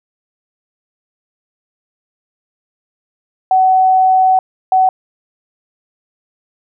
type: tone bursts at uneven times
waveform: sine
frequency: 752 Hz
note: F#5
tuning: 28 cents sharp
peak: -7 dBFS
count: 2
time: 3.51-4.39 / 4.72-4.89 s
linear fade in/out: 2 ms
effects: none